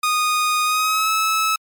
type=tone with pitch glide; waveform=sawtooth; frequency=1235 to 1300.1 Hz; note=D#6 to E6; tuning=-13 to -24 cents; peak=-13 dBFS; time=0.03-1.56 s; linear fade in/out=5 ms; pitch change=+89 cents; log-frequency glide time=0.65-1.11 s; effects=MP3 96 kbps